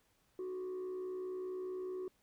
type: tone with frequency modulation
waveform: sine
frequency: 370 Hz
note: F#4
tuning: in tune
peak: -36 dBFS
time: 0.39-2.08 s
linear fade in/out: 2 ms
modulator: 64.8 Hz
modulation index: 0.29
effects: tanh soft clip ceiling -38 dBFS + pink hiss -74 dBFS RMS until 2.22 s